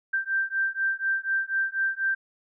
sine beating tone pair, 1568 / 1572.1 Hz, G6 / G6, 0 / +5 cents, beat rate 4.1 Hz, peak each -27 dBFS, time 0.13-2.15 s, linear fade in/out 10 ms, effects none

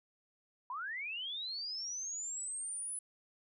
sine linear sweep, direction up, 948 to 10150 Hz, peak -38 dBFS, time 0.7-2.99 s, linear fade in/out 2 ms, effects none

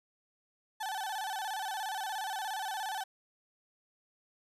35% pulse tone with vibrato, 815 Hz, G#5, 33 cents flat, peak -33 dBFS, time 0.8-3.04 s, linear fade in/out 10 ms, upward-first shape square, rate 17 Hz, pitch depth 110 cents each way, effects resampled to 32000 Hz

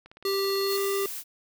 click train, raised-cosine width 0.3 ms, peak -32 dBFS, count 14, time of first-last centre 0.06-0.778 s, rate 18.1 Hz
square tone with pitch glide, 392 to 395.2 Hz, G4 to G4, 0 to +14 cents, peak -26 dBFS, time 0.25-1.06 s, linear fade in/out 2 ms, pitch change +14 cents, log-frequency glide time 0.6-0.76 s
square tone, 4333 Hz, C#8, 40 cents flat, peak -32 dBFS, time 0.25-0.77 s, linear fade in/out 10 ms
blue noise, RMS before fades -36 dBFS, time 0.66-1.24 s, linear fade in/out 50 ms
effects none

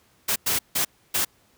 white noise bursts at uneven times, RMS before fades -23 dBFS, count 4, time 0.28-0.36 / 0.46-0.59 / 0.75-0.85 / 1.14-1.25 s, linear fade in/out 10 ms, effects pink hiss -61 dBFS RMS until 1.57 s + high-pass 60 Hz 12 dB/octave

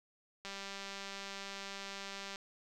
click train, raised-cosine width 0.2 ms, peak -27 dBFS, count 377, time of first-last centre 0.45-2.359 s, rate 197 Hz, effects none

